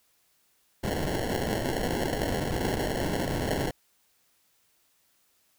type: noise with sample-and-hold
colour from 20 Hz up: white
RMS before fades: -29 dBFS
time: 0.83-3.71 s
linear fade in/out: 5 ms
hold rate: 1225 Hz
effects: white hiss -68 dBFS RMS until 5.58 s